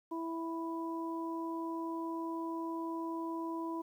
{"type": "harmonic tone", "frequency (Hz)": 329.6, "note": "E4", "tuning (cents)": 0, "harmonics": [1, 2, 3], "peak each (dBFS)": [-37, -48, -41], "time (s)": [0.11, 3.82], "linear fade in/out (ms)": 10, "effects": ["11-bit"]}